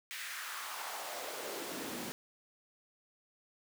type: noise with high-pass filter sweep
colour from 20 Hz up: pink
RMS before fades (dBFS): -42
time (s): 0.11-2.12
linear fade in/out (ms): 0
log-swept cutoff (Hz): 2100 to 200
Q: 2.2
effects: none